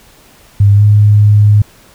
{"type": "tone with pitch glide", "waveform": "sine", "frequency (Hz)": [101, 104.26], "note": ["G#2", "G#2"], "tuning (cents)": [-48, 7], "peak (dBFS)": -3, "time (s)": [0.6, 1.62], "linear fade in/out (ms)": 5, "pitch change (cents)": 55, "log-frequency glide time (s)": [0.74, 0.83], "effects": ["pink hiss -43 dBFS RMS until 1.94 s"]}